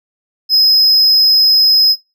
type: tone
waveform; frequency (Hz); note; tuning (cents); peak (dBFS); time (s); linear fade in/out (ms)
triangle; 5090; D#8; +39; -5; 0.49-1.96; 50
effects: noise-tail reverb RT60 0.3 s tail -24 dB re dry